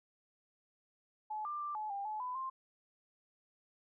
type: tone with pitch steps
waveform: sine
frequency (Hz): 856 / 1189 / 1181 / 856 / 798 / 857 / 1001 / 1053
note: A5 / D6 / D6 / A5 / G5 / A5 / B5 / C6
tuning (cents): -48 / +21 / +9 / -48 / +31 / -46 / +23 / +11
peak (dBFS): -37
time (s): 1.3-2.5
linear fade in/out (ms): 10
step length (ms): 150
effects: none